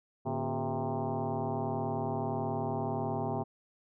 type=tone with frequency modulation; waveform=sine; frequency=277.2 Hz; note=C#4; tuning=in tune; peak=-30 dBFS; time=0.25-3.44 s; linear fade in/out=20 ms; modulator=129 Hz; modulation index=5; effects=none